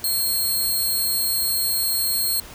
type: tone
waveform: 10% pulse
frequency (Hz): 4242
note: C8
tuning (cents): +23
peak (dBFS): -13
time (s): 0.04-2.4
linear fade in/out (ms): 2
effects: pink hiss -41 dBFS RMS until 2.54 s